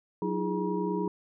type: tone cluster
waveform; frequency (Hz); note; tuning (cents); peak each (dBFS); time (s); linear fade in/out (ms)
sine; 183.9 / 311.4 / 341.7 / 414.3 / 956; F#3 / D#4 / F4 / G#4 / A#5; -10 / +2 / -38 / -4 / +43; -32 / -34 / -36 / -32 / -36; 0.22-1.08; 2
effects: none